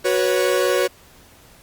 45% pulse chord, F# suspended fourth, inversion none, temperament equal with one note detuned, 370 / 489.3 / 554.4 Hz, F#4 / B4 / C#5, 0 / -16 / 0 cents, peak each -21 dBFS, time 0.04-0.88 s, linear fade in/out 20 ms, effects pink hiss -49 dBFS RMS until 1.62 s + Opus 48 kbps

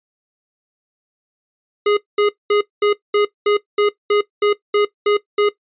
square tone bursts, 414.4 Hz, G#4, 4 cents flat, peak -13 dBFS, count 12, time 1.86-5.49 s, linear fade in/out 5 ms, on 110 ms, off 210 ms, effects noise-tail reverb RT60 0.1 s tail -17 dB re dry + resampled to 8000 Hz

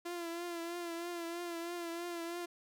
sawtooth tone with vibrato, 342 Hz, F4, 36 cents flat, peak -35 dBFS, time 0.05-2.46 s, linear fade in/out 10 ms, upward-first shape triangle, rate 3.1 Hz, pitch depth 49 cents each way, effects none

